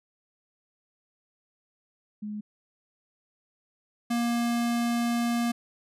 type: tone pair in turn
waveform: sine / square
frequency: 210 / 236.3 Hz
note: G#3 / A#3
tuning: +19 / +24 cents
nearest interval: major second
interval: 205 cents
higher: second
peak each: -32 / -25 dBFS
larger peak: second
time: 2.22-2.41 / 4.1-5.52 s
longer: second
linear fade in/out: 10 ms
effects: resampled to 32000 Hz